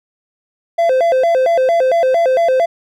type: tone with vibrato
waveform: triangle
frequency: 592 Hz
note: D5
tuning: 14 cents sharp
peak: -8 dBFS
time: 0.78-2.66 s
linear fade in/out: 10 ms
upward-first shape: square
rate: 4.4 Hz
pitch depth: 230 cents each way
effects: none